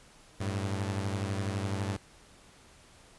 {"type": "beating tone pair", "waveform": "sawtooth", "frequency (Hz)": [97, 109], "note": ["G2", "A2"], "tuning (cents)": [-18, -16], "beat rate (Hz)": 12, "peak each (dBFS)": [-28, -32], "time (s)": [0.4, 1.97], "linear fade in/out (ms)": 10, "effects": ["pink hiss -57 dBFS RMS until 3.18 s", "resampled to 24000 Hz"]}